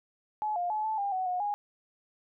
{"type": "tone with pitch steps", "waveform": "sine", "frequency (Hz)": [852, 706, 856, 873, 802, 747, 725, 823], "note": ["G#5", "F5", "A5", "A5", "G5", "F#5", "F#5", "G#5"], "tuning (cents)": [44, 19, -48, -14, 39, 16, -35, -16], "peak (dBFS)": -28, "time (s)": [0.42, 1.54], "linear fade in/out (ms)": 0, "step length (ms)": 140, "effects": []}